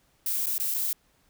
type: noise with dropouts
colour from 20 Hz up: violet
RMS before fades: -28 dBFS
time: 0.26-0.93 s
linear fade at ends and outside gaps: 2 ms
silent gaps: 0.46-0.467 / 0.581-0.599 / 0.741-0.745 s
effects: pink hiss -66 dBFS RMS until 1.29 s